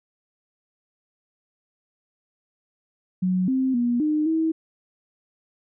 sine tone with pitch steps, 184 / 261.9 / 240.5 / 304.6 / 321.3 Hz, F#3 / C4 / B3 / D#4 / E4, -9 / +2 / -46 / -37 / -44 cents, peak -19 dBFS, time 3.22-4.52 s, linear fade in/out 10 ms, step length 260 ms, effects none

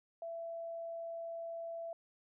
sine tone, 668 Hz, E5, 23 cents sharp, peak -40 dBFS, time 0.22-1.93 s, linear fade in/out 2 ms, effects none

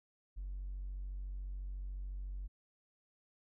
sine tone with hard clipping, 47 Hz, F#1, 28 cents sharp, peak -40 dBFS, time 0.36-2.48 s, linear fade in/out 20 ms, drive 1 dB, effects none

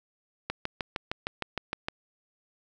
click train, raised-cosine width 0.3 ms, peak -14 dBFS, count 10, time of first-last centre 0.5-1.885 s, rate 6.5 Hz, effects none

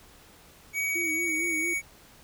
square tone with pitch glide, 2258 to 2240 Hz, C#7 to C#7, +31 to +18 cents, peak -27 dBFS, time 0.73-1.82 s, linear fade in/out 50 ms, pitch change -13 cents, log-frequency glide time 0.9-1.54 s
sine tone with vibrato, 328.8 Hz, E4, 4 cents flat, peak -33 dBFS, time 0.95-1.74 s, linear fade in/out 10 ms, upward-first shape sine, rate 4.4 Hz, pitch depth 88 cents each way
effects pink hiss -54 dBFS RMS until 2.23 s

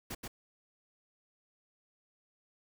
pink noise with echo, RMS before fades -40 dBFS, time 0.1-0.15 s, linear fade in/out 10 ms, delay 130 ms, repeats 1, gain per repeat -2 dB, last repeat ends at 0.28 s, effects none

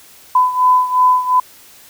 sine beating tone pair, 1005 / 1007.8 Hz, B5 / B5, +30 / +35 cents, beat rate 2.8 Hz, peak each -11 / -15 dBFS, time 0.35-1.4 s, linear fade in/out 5 ms, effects white hiss -43 dBFS RMS until 1.89 s

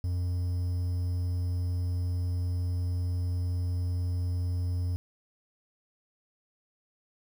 triangle tone with quantisation, 88.9 Hz, F2, 31 cents sharp, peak -25 dBFS, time 0.04-4.96 s, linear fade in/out 0 ms, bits 9, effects none

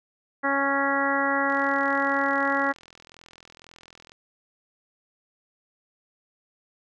harmonic tone, 277.2 Hz, C#4, in tune, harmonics 1 / 2 / 3 / 4 / 5 / 6 / 7, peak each -29 / -29 / -29 / -29 / -29 / -29 / -29 dBFS, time 0.43-2.73 s, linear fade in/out 20 ms
click train, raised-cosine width 0.2 ms, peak -30 dBFS, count 111, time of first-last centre 1.5-4.119 s, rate 42 Hz
effects none

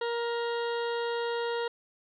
harmonic tone, 470 Hz, A#4, 14 cents sharp, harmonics 1 / 2 / 3 / 4 / 6 / 7 / 8 / 9, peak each -30 / -36 / -40 / -42 / -46 / -47 / -48 / -49 dBFS, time 0.01-1.68 s, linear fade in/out 5 ms, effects none

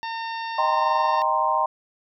harmonic tone, 910 Hz, A#5, 42 cents flat, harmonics 1 / 2 / 3 / 4 / 5 / 6, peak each -29 / -35 / -39 / -41 / -43 / -45 dBFS, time 0.03-1.22 s, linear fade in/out 0 ms
sine chord, C minor seventh, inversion first, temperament equal, 622.3 / 784 / 932.3 / 1046.5 Hz, Eb5 / G5 / Bb5 / C6, 0 / 0 / 0 / 0 cents, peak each -27 / -26 / -23 / -23 dBFS, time 0.58-1.66 s, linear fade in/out 5 ms
effects none

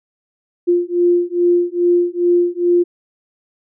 sine beating tone pair, 349.2 / 351.6 Hz, F4 / F4, 0 / +12 cents, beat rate 2.4 Hz, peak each -15 dBFS, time 0.67-2.84 s, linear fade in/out 20 ms, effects none

